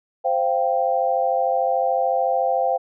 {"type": "chord", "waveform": "sine", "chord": "C suspended fourth", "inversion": "none", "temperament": "equal with one note detuned", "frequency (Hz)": [523.3, 690.4, 784], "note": ["C5", "F5", "G5"], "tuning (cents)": [0, -20, 0], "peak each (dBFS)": -22, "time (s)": [0.24, 2.78], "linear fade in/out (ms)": 20, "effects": []}